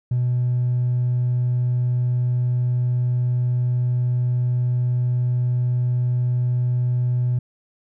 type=tone with hard clipping; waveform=sine; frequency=123.47 Hz; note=B2; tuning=in tune; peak=-18 dBFS; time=0.11-7.39 s; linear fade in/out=5 ms; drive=1 dB; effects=none